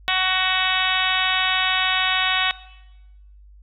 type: harmonic tone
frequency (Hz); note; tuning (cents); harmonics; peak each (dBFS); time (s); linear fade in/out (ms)
373.3; F#4; +15; 2 / 3 / 4 / 5 / 6 / 7 / 8 / 9 / 10; -27 / -27 / -27 / -27 / -27 / -27 / -27 / -27 / -27; 0.08-2.51; 0
effects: noise-tail reverb RT60 1.0 s tail -18 dB re dry + added 50 Hz sine -44 dBFS peak until 3.62 s